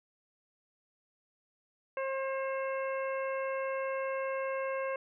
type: harmonic tone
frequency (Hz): 535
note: C5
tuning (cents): +38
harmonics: 1 / 2 / 3 / 4 / 5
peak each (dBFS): -33 / -39 / -43 / -45 / -47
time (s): 1.97-4.96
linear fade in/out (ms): 2
effects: none